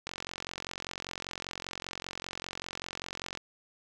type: click train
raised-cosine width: 0.2 ms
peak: -19 dBFS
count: 150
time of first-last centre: 0.07-3.374 s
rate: 45.1 Hz
effects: none